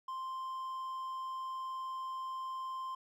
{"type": "tone", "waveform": "triangle", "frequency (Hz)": 1046.5, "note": "C6", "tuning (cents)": 0, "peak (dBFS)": -36, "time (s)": [0.08, 2.95], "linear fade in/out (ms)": 5, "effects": []}